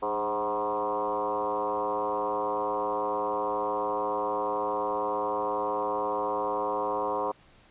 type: tone with frequency modulation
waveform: sine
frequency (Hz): 740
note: F#5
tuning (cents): 0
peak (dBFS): -26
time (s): 0.02-7.32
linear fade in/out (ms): 10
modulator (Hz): 109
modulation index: 3.4
effects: pink hiss -58 dBFS RMS until 7.7 s + resampled to 8000 Hz